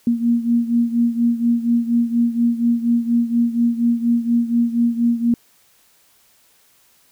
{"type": "beating tone pair", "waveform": "sine", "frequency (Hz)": [234.3, 238.5], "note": ["A#3", "A#3"], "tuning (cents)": [9, 40], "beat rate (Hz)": 4.2, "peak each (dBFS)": [-16, -20], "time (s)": [0.07, 5.34], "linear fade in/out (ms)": 2, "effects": ["white hiss -56 dBFS RMS until 7.11 s"]}